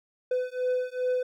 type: beating tone pair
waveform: triangle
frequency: 502 / 504.5 Hz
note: B4 / B4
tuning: +28 / +37 cents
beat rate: 2.5 Hz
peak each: -27 dBFS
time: 0.31-1.23 s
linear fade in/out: 5 ms
effects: none